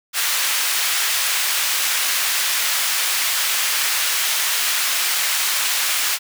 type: high-pass noise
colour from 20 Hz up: pink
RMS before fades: -20 dBFS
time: 0.13-6.19 s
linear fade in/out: 50 ms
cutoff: 1700 Hz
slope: 12 dB/octave
effects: none